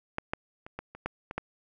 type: clicks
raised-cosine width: 0.5 ms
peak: -15 / -14 / -28 / -21 / -29 / -16 / -22 / -16 dBFS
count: 8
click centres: 0.184 / 0.335 / 0.665 / 0.79 / 0.95 / 1.06 / 1.311 / 1.38 s
effects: none